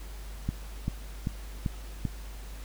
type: click train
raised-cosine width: 5 ms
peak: -16 dBFS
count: 5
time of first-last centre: 0.49-2.053 s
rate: 2.56 Hz
effects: added 50 Hz sine -39 dBFS peak until 2.64 s + pink hiss -50 dBFS RMS until 2.64 s